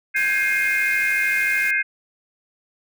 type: chord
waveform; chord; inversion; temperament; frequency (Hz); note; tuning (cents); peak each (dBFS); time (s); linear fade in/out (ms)
sine; Ab major seventh; third; equal with one note detuned; 1568 / 1661.2 / 2122 / 2489; G6 / Ab6 / C7 / Eb7; 0 / 0 / +24 / 0; -24 / -25 / -21 / -25; 0.14-1.83; 20
type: noise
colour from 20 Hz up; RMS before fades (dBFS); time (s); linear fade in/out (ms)
white; -36; 0.16-1.71; 5
effects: none